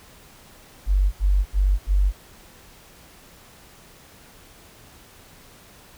sine tone bursts, 48 Hz, G1, 36 cents flat, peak -15 dBFS, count 4, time 0.86-2.125 s, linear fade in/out 50 ms, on 260 ms, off 75 ms, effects pink hiss -49 dBFS RMS until 5.97 s

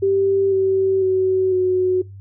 sine tone with pitch steps, 390.9 / 383.3 / 375.8 / 368.5 Hz, G4 / G4 / F#4 / F#4, -5 / -39 / +27 / -7 cents, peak -14 dBFS, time 0.02-2.02 s, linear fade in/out 10 ms, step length 500 ms, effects noise-tail reverb RT60 0.2 s tail -22 dB re dry + added 98 Hz sine -35 dBFS peak until 2.2 s

